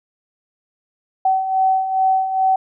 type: beating tone pair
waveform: sine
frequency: 759 / 761.4 Hz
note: F#5 / F#5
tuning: +44 / +49 cents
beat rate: 2.4 Hz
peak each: -22 / -15 dBFS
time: 1.25-2.56 s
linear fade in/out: 5 ms
effects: none